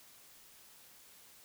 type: silence
effects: white hiss -59 dBFS RMS until 1.44 s